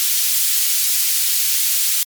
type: high-pass noise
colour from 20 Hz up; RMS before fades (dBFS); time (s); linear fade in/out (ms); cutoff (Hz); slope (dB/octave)
white; -17; 0-2.03; 0; 3100; 12
effects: MP3 96 kbps